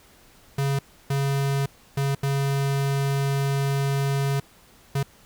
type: tone bursts at uneven times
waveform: square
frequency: 138.59 Hz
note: C#3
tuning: in tune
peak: -22 dBFS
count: 5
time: 0.58-0.79 / 1.1-1.66 / 1.97-2.15 / 2.23-4.4 / 4.95-5.03 s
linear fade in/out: 5 ms
effects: pink hiss -54 dBFS RMS until 5.25 s